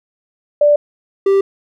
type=tone pair in turn; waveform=sine / triangle; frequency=587.3 / 392 Hz; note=D5 / G4; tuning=0 / 0 cents; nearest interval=perfect fifth; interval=700 cents; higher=first; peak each=-7 dBFS; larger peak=neither; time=0.61-0.76 / 1.26-1.41 s; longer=neither; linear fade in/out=5 ms; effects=none